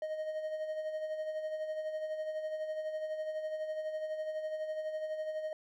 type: tone with tremolo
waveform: triangle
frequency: 622.3 Hz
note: D#5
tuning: in tune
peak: -31 dBFS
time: 0.02-5.53 s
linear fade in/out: 2 ms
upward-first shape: sine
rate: 12 Hz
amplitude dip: 50%
effects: none